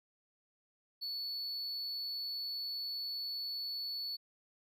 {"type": "tone", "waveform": "triangle", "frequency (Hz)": 4435, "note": "C#8", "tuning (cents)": 0, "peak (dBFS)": -36, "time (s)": [1.01, 4.17], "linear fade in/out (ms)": 20, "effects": []}